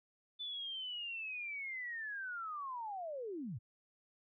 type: linear sweep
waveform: sine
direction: down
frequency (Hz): 3520 to 92.9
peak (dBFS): -40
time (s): 0.39-3.59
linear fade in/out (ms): 20
effects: none